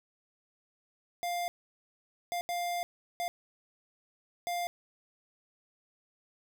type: tone bursts at uneven times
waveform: square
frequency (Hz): 700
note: F5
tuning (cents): +4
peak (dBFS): -32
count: 5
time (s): 1.23-1.48 / 2.32-2.41 / 2.49-2.83 / 3.2-3.28 / 4.47-4.67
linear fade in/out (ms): 0
effects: none